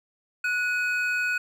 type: tone pair together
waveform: triangle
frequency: 1469 / 2522 Hz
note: F#6 / D#7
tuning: -13 / +23 cents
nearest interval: major sixth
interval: 936 cents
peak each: -23 / -27 dBFS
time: 0.44-1.38 s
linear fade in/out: 5 ms
effects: none